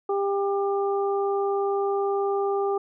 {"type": "harmonic tone", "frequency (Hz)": 397.9, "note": "G4", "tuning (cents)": 26, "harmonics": [1, 2, 3], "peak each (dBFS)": [-23, -29, -33], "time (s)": [0.09, 2.78], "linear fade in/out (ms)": 5, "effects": []}